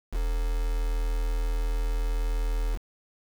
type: tone with quantisation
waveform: sine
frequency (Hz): 40.31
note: E1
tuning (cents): -38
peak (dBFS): -24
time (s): 0.11-2.79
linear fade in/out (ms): 50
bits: 6
effects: none